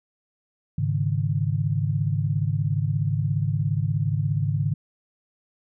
sine chord, Ab suspended fourth, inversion none, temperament equal, 103.83 / 138.59 / 155.56 Hz, Ab2 / Db3 / Eb3, 0 / 0 / 0 cents, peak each -25 / -25 / -26 dBFS, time 0.78-4.74 s, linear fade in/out 5 ms, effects none

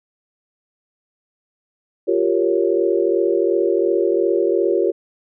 sine chord, G half-diminished seventh, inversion third, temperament equal, 349.2 / 392 / 466.2 / 554.4 Hz, F4 / G4 / Bb4 / Db5, 0 / 0 / 0 / 0 cents, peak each -19 / -19 / -21 / -23 dBFS, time 2.07-4.92 s, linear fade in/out 20 ms, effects none

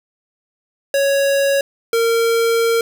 square tone pair in turn, 555 / 460 Hz, C#5 / A#4, +2 / -23 cents, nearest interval minor third, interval 325 cents, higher first, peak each -14 dBFS, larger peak neither, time 0.94-1.61 / 1.93-2.81 s, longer second, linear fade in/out 2 ms, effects 8-bit

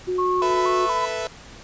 sine tone, 364.7 Hz, F#4, 25 cents flat, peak -21 dBFS, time 0.07-0.87 s, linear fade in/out 20 ms
sine tone with vibrato, 1046.5 Hz, C6, in tune, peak -21 dBFS, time 0.18-1.06 s, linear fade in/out 10 ms, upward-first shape square, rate 2.1 Hz, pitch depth 74 cents each way
sawtooth chord, A suspended second, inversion none, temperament equal, 440 / 493.9 / 659.3 Hz, A4 / B4 / E5, 0 / 0 / 0 cents, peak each -28 / -26 / -24 dBFS, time 0.42-1.27 s, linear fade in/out 0 ms
effects pink hiss -43 dBFS RMS until 1.63 s + resampled to 16000 Hz

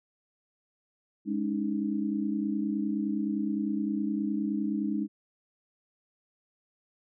sine chord, Ab suspended fourth, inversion none, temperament equal with one note detuned, 207.7 / 281.4 / 311.1 Hz, Ab3 / Db4 / Eb4, 0 / +26 / 0 cents, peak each -30 / -33 / -32 dBFS, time 1.25-5.08 s, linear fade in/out 50 ms, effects none

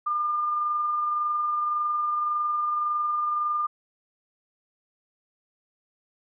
sine tone with amplitude modulation, 1204 Hz, D6, 43 cents sharp, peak -22 dBFS, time 0.06-3.67 s, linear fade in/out 10 ms, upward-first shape sine, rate 21.8 Hz, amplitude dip 25%, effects none

